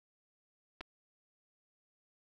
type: clicks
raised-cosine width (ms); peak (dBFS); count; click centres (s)
0.3; -28 / -28; 2; 0.808 / 0.811
effects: none